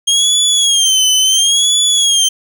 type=tone with vibrato; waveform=25% pulse; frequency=3224 Hz; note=G7; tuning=48 cents sharp; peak=-5 dBFS; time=0.07-2.29 s; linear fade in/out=10 ms; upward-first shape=sine; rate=0.72 Hz; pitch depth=110 cents each way; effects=none